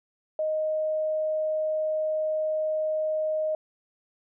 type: tone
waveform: sine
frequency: 622.3 Hz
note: D#5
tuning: in tune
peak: -24 dBFS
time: 0.39-3.55 s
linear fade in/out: 2 ms
effects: none